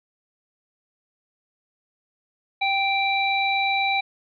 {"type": "harmonic tone", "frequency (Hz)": 784, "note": "G5", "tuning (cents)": 0, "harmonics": [1, 3, 5], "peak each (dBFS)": [-23, -23, -28], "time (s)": [2.61, 4.01], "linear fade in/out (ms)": 10, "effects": []}